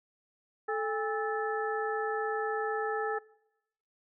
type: harmonic tone with a mistuned harmonic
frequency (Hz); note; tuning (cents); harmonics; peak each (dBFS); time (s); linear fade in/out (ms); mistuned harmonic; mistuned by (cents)
436; A4; -16; 1 / 2 / 3 / 4; -32 / -35 / -37 / -38; 0.68-3.19; 10; 2; -120
effects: noise-tail reverb RT60 0.9 s tail -23 dB re dry